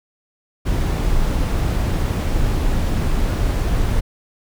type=noise; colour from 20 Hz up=brown; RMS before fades=-18 dBFS; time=0.65-4.01 s; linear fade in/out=20 ms; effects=none